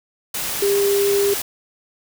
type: tone in noise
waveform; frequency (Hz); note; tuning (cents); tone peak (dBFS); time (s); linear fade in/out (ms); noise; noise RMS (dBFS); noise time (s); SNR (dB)
sine; 401.4; G4; +41; -15; 0.62-1.34; 5; white; -25; 0.34-1.42; +7
effects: none